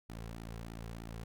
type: tone with flanger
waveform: sawtooth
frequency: 56.5 Hz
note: A1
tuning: 47 cents sharp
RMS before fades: -45 dBFS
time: 0.09-1.24 s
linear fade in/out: 5 ms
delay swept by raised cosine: 1.8 to 3.4 ms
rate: 3.2 Hz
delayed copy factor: -0.75
effects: none